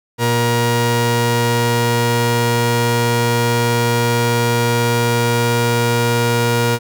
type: tone pair together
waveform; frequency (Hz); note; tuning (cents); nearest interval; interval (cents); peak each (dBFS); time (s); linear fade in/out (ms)
sawtooth; 118.47 / 473.9; A#2 / A#4; +28 / +28; 2 octaves; 2400; -12; 0.18-6.79; 50
effects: none